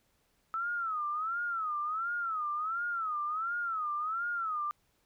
sine tone with vibrato, 1300 Hz, E6, 24 cents flat, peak -31 dBFS, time 0.54-4.71 s, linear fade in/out 0 ms, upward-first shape sine, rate 1.4 Hz, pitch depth 160 cents each way, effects pink hiss -73 dBFS RMS until 5.05 s

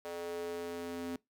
square tone with high-pass filter sweep, 85.9 Hz, F2, 28 cents flat, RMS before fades -40 dBFS, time 0.05-1.16 s, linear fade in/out 0 ms, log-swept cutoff 510 to 290 Hz, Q 4, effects noise-tail reverb RT60 0.2 s tail -24 dB re dry

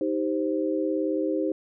sine chord, C minor, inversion first, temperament just, 314 / 392.4 / 523.3 Hz, Eb4 / G4 / C5, +16 / +2 / 0 cents, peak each -26 / -29 / -29 dBFS, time 0.01-1.52 s, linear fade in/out 2 ms, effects none

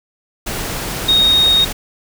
sine tone in noise, 3729 Hz, A#7, in tune, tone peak -9 dBFS, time 1.08-1.65 s, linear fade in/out 10 ms, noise pink, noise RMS -23 dBFS, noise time 0.46-1.73 s, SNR +11 dB, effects none

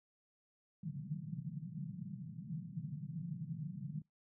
pink band-pass noise, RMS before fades -44 dBFS, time 0.83-4.02 s, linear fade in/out 5 ms, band 140 to 180 Hz, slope 48 dB/octave, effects noise-tail reverb RT60 0.2 s tail -26 dB re dry

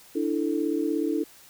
sine chord, D suspended second, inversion none, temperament just, 293.7 / 330.4 / 440.5 Hz, D4 / E4 / A4, 0 / +4 / +2 cents, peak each -27 / -27 / -30 dBFS, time 0.15-1.24 s, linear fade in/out 10 ms, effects white hiss -52 dBFS RMS until 1.49 s

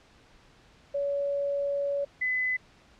sine tone pair in turn, 565 / 2013 Hz, C#5 / B6, +33 / +33 cents, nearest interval octave + minor seventh, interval 2200 cents, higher second, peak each -26 / -25 dBFS, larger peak second, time 0.94-2.05 / 2.21-2.57 s, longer first, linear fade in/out 10 ms, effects pink hiss -58 dBFS RMS until 2.99 s + low-pass 5000 Hz 12 dB/octave

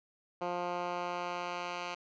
10% pulse tone with band-pass filter sweep, 176.4 Hz, F3, 18 cents sharp, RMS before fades -37 dBFS, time 0.41-1.95 s, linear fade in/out 10 ms, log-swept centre 710 to 2200 Hz, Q 0.72, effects resampled to 16000 Hz

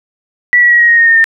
sine tone with pitch steps, 1951 / 1930.8 / 1910.8 / 1891.1 / 1871.5 / 1852.2 / 1833 / 1814 Hz, B6 / B6 / A#6 / A#6 / A#6 / A#6 / A#6 / A#6, -22 / -40 / +42 / +24 / +6 / -12 / -30 / -48 cents, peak -4 dBFS, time 0.53-1.242 s, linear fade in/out 0 ms, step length 89 ms, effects none

